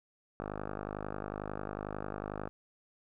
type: tone with low-pass filter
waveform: 5% pulse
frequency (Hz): 51.1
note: G#1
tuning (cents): -27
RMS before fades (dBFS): -40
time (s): 0.4-2.49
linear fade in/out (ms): 0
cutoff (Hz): 1100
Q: 4.6
effects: none